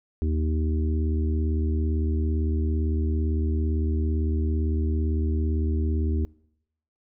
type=harmonic tone; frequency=77.78 Hz; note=D#2; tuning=in tune; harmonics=1 / 3 / 4 / 5; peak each=-22 / -32 / -34 / -36 dBFS; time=0.22-6.25 s; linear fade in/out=0 ms; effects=noise-tail reverb RT60 0.8 s tail -24 dB re dry